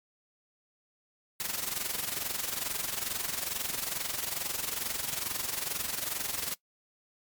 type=noise with amplitude modulation; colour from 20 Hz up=white; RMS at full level=-31 dBFS; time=1.4-6.54 s; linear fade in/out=0 ms; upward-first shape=sine; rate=22.3 Hz; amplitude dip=70%; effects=noise-tail reverb RT60 0.1 s tail -21 dB re dry + MP3 96 kbps